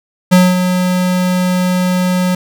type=tone with ADSR envelope; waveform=square; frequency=181.9 Hz; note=F#3; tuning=29 cents flat; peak=-4 dBFS; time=0.31-2.35 s; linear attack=19 ms; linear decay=220 ms; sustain=-8 dB; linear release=4 ms; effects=none